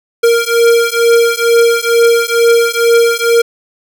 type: beating tone pair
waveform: square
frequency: 465.2 / 467.4 Hz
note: A#4 / A#4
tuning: -4 / +5 cents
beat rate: 2.2 Hz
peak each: -11 dBFS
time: 0.23-3.42 s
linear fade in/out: 10 ms
effects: none